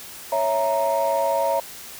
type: chord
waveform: sine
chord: A# diminished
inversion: first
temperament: equal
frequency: 554.4 / 659.3 / 932.3 Hz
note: C#5 / E5 / A#5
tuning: 0 / 0 / 0 cents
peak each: -22 dBFS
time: 0.32-1.6 s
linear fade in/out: 5 ms
effects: tanh soft clip ceiling -13 dBFS + white hiss -39 dBFS RMS until 1.99 s